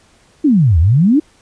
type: exponential two-way sweep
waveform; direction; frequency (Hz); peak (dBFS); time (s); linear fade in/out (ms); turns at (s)
sine; down then up; 325.8 to 75 to 325.8; -7; 0.44-1.2; 10; 0.79
effects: pink hiss -51 dBFS RMS until 1.41 s + resampled to 22050 Hz